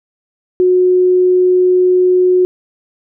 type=tone; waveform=sine; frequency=364.9 Hz; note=F#4; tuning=24 cents flat; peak=-7 dBFS; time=0.6-2.45 s; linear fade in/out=0 ms; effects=none